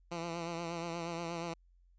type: tone with vibrato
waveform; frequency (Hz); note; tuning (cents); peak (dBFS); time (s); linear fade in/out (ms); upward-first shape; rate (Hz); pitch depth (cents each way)
10% pulse; 169; E3; +43; -29; 0.11-1.54; 10; triangle; 8.4; 52
effects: added 44 Hz sine -62 dBFS peak until 1.98 s + resampled to 16000 Hz